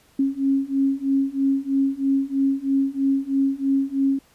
sine beating tone pair, 271 / 274.1 Hz, C#4 / C#4, -39 / -19 cents, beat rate 3.1 Hz, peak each -22 / -21 dBFS, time 0.19-4.19 s, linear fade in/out 5 ms, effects pink hiss -57 dBFS RMS until 4.34 s + resampled to 32000 Hz

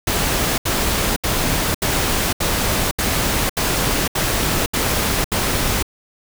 pink noise bursts, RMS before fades -19 dBFS, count 10, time 0.07-5.827 s, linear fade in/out 5 ms, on 510 ms, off 73 ms, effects none

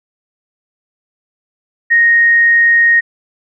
sine tone, 1864.7 Hz, A#6, in tune, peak -6 dBFS, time 1.9-3.01 s, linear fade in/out 20 ms, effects none

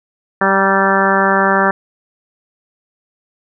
harmonic tone with a mistuned harmonic, 194.7 Hz, G3, 12 cents flat, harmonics 1 / 2 / 3 / 4 / 5 / 6 / 7 / 8 / 9, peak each -19 / -19 / -19 / -19 / -19 / -19 / -19 / -19 / -19 dBFS, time 0.41-1.71 s, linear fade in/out 2 ms, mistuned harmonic 5, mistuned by -26 cents, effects none

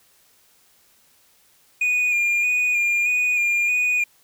triangle tone with vibrato, 2439 Hz, D#7, 35 cents flat, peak -16 dBFS, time 1.81-4.04 s, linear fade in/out 5 ms, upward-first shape square, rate 1.6 Hz, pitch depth 23 cents each way, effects white hiss -58 dBFS RMS until 4.23 s

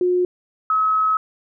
sine tone pair in turn, 360 / 1282.9 Hz, F#4 / E6, -47 / -47 cents, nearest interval octave + minor seventh, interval 2200 cents, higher second, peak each -15 dBFS, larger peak neither, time 0.01-0.25 / 0.7-1.17 s, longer second, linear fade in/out 2 ms, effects none

